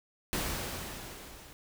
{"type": "noise with level ramp", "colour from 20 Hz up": "pink", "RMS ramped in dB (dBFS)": [-32, -52], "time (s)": [0.33, 1.53], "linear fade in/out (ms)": 0, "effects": []}